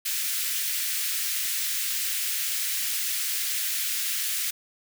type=high-pass noise; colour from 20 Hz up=white; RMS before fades=-28 dBFS; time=0.05-4.51 s; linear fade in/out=10 ms; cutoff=1700 Hz; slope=24 dB/octave; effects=none